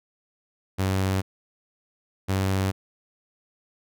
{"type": "tone pair in turn", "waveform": "sawtooth", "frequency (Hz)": [95.4, 95.88], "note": ["G2", "G2"], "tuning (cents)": [-47, -38], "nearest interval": "unison", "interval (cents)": 9, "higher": "second", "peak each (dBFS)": -18, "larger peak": "neither", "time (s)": [[0.78, 1.22], [2.28, 2.72]], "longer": "neither", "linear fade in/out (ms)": 20, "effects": []}